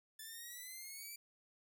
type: exponential sweep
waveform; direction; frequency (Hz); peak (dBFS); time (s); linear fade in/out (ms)
5% pulse; up; 1741 to 2346; -38; 0.19-1.16; 5
effects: none